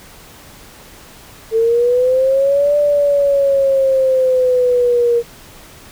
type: linear two-way sweep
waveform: sine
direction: up then down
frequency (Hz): 444.3 to 587.3 to 468.8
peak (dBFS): -10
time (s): 1.51-5.23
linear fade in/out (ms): 50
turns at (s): 2.77
effects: pink hiss -40 dBFS RMS until 5.91 s